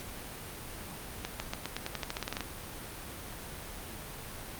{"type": "accelerating click train", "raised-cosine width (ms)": 0.2, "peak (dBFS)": -16, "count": 15, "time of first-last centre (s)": [1.25, 2.407], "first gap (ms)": 150, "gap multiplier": 0.9, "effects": ["pink hiss -43 dBFS RMS until 4.59 s", "Opus 48 kbps"]}